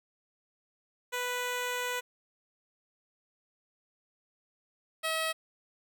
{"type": "tone pair in turn", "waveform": "10% pulse", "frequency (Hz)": [493.9, 642.3], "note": ["B4", "E5"], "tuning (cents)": [0, -45], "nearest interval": "perfect fourth", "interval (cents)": 455, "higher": "second", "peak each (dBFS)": [-23, -21], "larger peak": "second", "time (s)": [[1.12, 2.01], [5.03, 5.33]], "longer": "first", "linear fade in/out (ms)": 20, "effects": []}